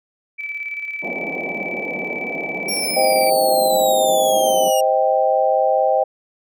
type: tone with tremolo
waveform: sine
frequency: 2311 Hz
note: D7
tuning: 28 cents flat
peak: -23 dBFS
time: 0.38-3.31 s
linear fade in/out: 20 ms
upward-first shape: square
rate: 18 Hz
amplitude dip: 45%
type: band-pass noise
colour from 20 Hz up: white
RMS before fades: -29 dBFS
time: 1.02-4.71 s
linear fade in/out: 20 ms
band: 170 to 780 Hz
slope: 48 dB/octave
type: exponential sweep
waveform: 15% pulse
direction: down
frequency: 5588 to 2826 Hz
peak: -16 dBFS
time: 2.68-4.81 s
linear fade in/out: 10 ms
type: chord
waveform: sine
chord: C minor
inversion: none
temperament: just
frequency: 523.3 / 627.9 / 784.9 Hz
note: C5 / Eb5 / G5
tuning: 0 / +16 / +2 cents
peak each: -18 dBFS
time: 2.96-6.04 s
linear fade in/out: 10 ms
effects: none